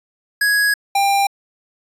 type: tone pair in turn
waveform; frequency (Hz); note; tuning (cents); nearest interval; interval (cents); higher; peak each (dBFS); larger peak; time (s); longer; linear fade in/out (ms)
square; 1665 / 795.4; G#6 / G5; +4 / +25; octave + minor second; 1279; first; -14; neither; 0.41-0.74 / 0.95-1.27; first; 5
effects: resampled to 32000 Hz